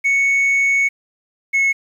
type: tone pair in turn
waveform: sine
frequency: 2217 / 2189 Hz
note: C#7 / C#7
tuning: 0 / -22 cents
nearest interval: unison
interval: 22 cents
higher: first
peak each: -10 dBFS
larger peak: neither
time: 0.04-0.89 / 1.53-1.73 s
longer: first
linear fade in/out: 20 ms
effects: tanh soft clip ceiling -12 dBFS + 8-bit

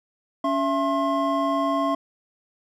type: tone cluster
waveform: triangle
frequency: 280.5 / 668 / 1068 Hz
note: C#4 / E5 / C6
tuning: +21 / +23 / +35 cents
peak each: -23 dBFS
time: 0.44-1.95 s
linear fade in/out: 5 ms
effects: none

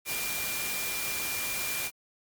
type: tone in noise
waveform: sine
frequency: 2391 Hz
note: D7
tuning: 30 cents sharp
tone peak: -36 dBFS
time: 0.05-1.91 s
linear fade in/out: 50 ms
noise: white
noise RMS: -33 dBFS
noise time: 0.05-1.91 s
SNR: -6 dB
effects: Opus 48 kbps

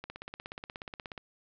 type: click train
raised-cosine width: 0.3 ms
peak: -24 dBFS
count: 20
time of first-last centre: 0.04-1.178 s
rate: 16.7 Hz
effects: low-pass 5000 Hz 12 dB/octave

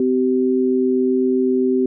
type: tone pair together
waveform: sine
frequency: 256.6 / 384.4 Hz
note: C4 / G4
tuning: -34 / -34 cents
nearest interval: perfect fifth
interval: 700 cents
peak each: -17 dBFS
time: 0-1.86 s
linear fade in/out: 2 ms
effects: none

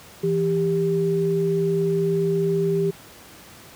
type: tone pair together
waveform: sine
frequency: 165.5 / 395.9 Hz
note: E3 / G4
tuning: +7 / +17 cents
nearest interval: octave + minor third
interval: 1510 cents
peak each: -23 / -20 dBFS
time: 0.23-2.91 s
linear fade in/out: 10 ms
effects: pink hiss -45 dBFS RMS until 3.75 s + high-pass 80 Hz 12 dB/octave

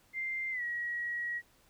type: tone with pitch glide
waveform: sine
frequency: 2093 to 1908.2 Hz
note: C7 to A#6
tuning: 0 to +40 cents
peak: -33 dBFS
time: 0.13-1.42 s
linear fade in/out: 50 ms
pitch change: -160 cents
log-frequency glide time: 0.51-0.63 s
effects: pink hiss -66 dBFS RMS until 1.69 s

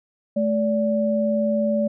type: tone pair together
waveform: sine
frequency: 216.7 / 578.5 Hz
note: A3 / D5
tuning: -26 / -26 cents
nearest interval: octave + perfect fourth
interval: 1700 cents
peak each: -21 dBFS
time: 0.36-1.88 s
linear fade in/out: 10 ms
effects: none

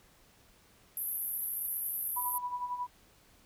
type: band-pass noise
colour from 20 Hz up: pink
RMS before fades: -36 dBFS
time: 0.97-2.38 s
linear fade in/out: 2 ms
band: 11000 to 13000 Hz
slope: 96 dB/octave
type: tone with tremolo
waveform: sine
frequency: 984 Hz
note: B5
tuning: 7 cents flat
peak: -31 dBFS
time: 2.16-2.87 s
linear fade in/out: 10 ms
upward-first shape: sine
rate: 11 Hz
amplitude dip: 65%
effects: pink hiss -63 dBFS RMS until 3.45 s

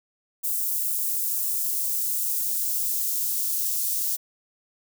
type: noise with high-pass filter sweep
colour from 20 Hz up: blue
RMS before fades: -26 dBFS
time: 0.43-4.17 s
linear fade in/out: 20 ms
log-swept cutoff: 8300 to 5400 Hz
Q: 0.8
effects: none

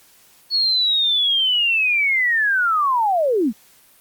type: linear sweep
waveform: sine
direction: down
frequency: 4400 to 190.8 Hz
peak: -15 dBFS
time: 0.5-3.53 s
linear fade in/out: 50 ms
effects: white hiss -52 dBFS RMS until 4 s + Opus 48 kbps

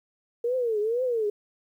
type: tone with vibrato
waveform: sine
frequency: 462.2 Hz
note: A#4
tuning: 15 cents flat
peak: -23 dBFS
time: 0.44-1.3 s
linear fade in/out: 5 ms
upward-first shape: triangle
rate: 2.1 Hz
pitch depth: 210 cents each way
effects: 10-bit

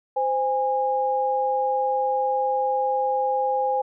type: tone pair together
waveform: sine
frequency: 518 / 819.9 Hz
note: C5 / G#5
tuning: -17 / -22 cents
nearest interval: minor sixth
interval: 795 cents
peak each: -24 / -22 dBFS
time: 0.16-3.82 s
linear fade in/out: 10 ms
effects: none

